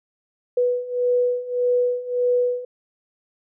sine beating tone pair, 491.1 / 492.8 Hz, B4 / B4, -10 / -4 cents, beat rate 1.7 Hz, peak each -23 / -20 dBFS, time 0.57-2.65 s, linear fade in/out 5 ms, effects none

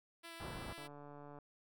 5% pulse tone with vibrato, 333.6 Hz, E4, 21 cents sharp, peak -38 dBFS, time 0.23-0.88 s, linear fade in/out 20 ms, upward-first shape sine, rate 6.3 Hz, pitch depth 11 cents each way
pink low-pass noise, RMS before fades -47 dBFS, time 0.4-0.73 s, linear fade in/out 2 ms, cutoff 1500 Hz, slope 24 dB/octave
click train, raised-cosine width 1 ms, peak -40 dBFS, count 89, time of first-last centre 0.78-1.387 s, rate 145 Hz
effects none

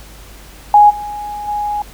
sine tone with level steps, 830.6 Hz, G#5, in tune, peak -3 / -22 / -16 dBFS, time 0.74-1.82 s, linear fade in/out 2 ms, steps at 0.89 / 1.47 s, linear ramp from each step 20 ms, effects added 50 Hz sine -37 dBFS peak until 1.93 s + pink hiss -40 dBFS RMS until 1.93 s

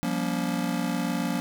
square chord, G half-diminished seventh, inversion third, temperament just, 176.4 / 196 / 235.2 / 282.2 Hz, F3 / G3 / Bb3 / Db4, +18 / 0 / +16 / +31 cents, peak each -31 / -35 / -31 / -32 dBFS, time 0.03-1.4 s, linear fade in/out 0 ms, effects none

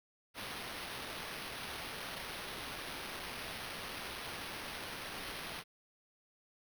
blue noise with sample-and-hold, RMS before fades -44 dBFS, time 0.34-5.64 s, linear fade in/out 50 ms, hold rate 7350 Hz, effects none

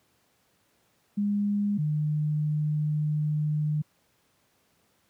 sine tone pair in turn, 204.3 / 151.16 Hz, G#3 / D#3, -28 / -50 cents, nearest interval perfect fourth, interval 522 cents, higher first, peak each -23 dBFS, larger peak neither, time 1.17-1.78 / 1.78-3.82 s, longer second, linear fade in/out 10 ms, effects pink hiss -68 dBFS RMS until 5.09 s + high-pass 100 Hz 12 dB/octave

